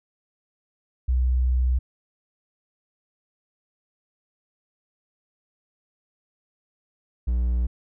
sine / triangle tone pair in turn, 62.9 / 60.22 Hz, B1 / B1, +32 / -43 cents, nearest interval minor second, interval 75 cents, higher first, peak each -18 dBFS, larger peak neither, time 1.08-1.79 / 7.27-7.67 s, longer first, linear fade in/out 10 ms, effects none

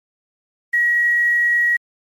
sine tone with quantisation, 1908 Hz, A#6, 40 cents sharp, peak -13 dBFS, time 0.73-1.77 s, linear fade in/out 10 ms, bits 7, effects MP3 64 kbps

